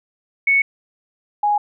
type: tone pair in turn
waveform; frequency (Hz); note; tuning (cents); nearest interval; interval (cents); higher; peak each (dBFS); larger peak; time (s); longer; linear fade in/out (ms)
sine; 2214 / 829.3; C#7 / G#5; -3 / -3; octave + perfect fourth; 1700; first; -12 / -14; first; 0.47-0.62 / 1.43-1.58; neither; 5
effects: none